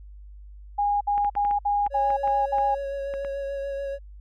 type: tone bursts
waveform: sine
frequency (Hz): 818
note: G#5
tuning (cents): -26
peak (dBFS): -20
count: 7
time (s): 0.78-2.75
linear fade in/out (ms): 10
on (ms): 230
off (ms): 60
type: clicks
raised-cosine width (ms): 0.5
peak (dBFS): -24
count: 11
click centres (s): 1.179 / 1.247 / 1.353 / 1.45 / 1.511 / 1.865 / 2.104 / 2.276 / 2.584 / 3.139 / 3.248
type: tone with vibrato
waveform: triangle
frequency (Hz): 554.4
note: C#5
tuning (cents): 0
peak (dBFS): -26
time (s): 1.9-3.99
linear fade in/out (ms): 50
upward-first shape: sine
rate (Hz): 6.9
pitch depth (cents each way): 17
effects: added 50 Hz sine -41 dBFS peak until 4.2 s

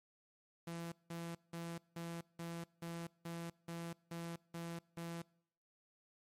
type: tone bursts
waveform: sawtooth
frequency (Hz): 168.5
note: E3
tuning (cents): +38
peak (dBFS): -39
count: 11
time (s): 0.67-5.22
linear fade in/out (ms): 5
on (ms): 250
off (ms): 180
effects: noise-tail reverb RT60 0.7 s tail -24 dB re dry + MP3 64 kbps

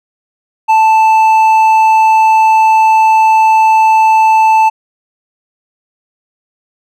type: tone with hard clipping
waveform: sine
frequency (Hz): 880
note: A5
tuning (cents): 0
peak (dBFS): -6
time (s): 0.68-4.7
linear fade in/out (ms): 20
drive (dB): 5
effects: none

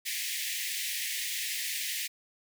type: high-pass noise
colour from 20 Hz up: pink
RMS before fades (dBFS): -34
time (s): 0.05-2.08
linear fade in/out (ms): 20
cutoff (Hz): 1800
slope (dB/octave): 96
effects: none

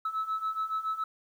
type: beating tone pair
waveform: sine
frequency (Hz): 1297 / 1304.1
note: E6 / E6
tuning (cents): -28 / -19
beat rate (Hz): 7.1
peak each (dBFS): -33 / -30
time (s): 0.05-1.04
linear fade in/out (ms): 5
effects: tanh soft clip ceiling -25 dBFS + 10-bit

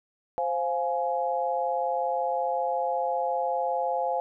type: chord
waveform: sine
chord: F minor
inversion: second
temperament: just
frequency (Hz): 523.8 / 698.5 / 838.1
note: C5 / F5 / Ab5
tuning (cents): +2 / 0 / +16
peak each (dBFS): -29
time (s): 0.38-4.2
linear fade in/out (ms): 0
effects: none

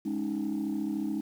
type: chord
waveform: sine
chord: Ab suspended fourth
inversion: none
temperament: equal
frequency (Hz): 207.7 / 277.2 / 311.1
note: Ab3 / Db4 / Eb4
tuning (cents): 0 / 0 / 0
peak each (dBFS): -32 / -33 / -31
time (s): 0.05-1.21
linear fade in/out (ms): 10
effects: tanh soft clip ceiling -24 dBFS + 9-bit

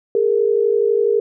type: tone pair together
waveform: sine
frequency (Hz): 410.2 / 462.3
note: G#4 / A#4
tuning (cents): -21 / -14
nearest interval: major second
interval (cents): 207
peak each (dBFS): -16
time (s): 0.15-1.2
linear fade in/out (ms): 2
effects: none

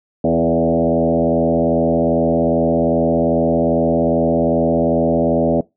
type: tone with frequency modulation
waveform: sine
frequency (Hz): 415.3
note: G#4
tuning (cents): 0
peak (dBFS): -12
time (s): 0.24-5.61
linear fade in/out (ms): 5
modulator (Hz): 82.5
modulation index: 3.1
effects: noise-tail reverb RT60 0.2 s tail -22 dB re dry

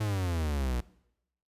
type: exponential sweep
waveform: 45% pulse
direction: down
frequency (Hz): 110 to 58.27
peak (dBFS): -28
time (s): 0-0.81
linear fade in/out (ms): 10
effects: noise-tail reverb RT60 0.8 s tail -21 dB re dry + resampled to 32000 Hz

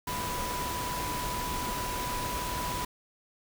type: tone in noise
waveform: sine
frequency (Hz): 988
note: B5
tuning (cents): 0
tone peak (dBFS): -34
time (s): 0.07-2.85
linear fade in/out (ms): 5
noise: pink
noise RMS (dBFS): -35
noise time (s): 0.07-2.85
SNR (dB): -2
effects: none

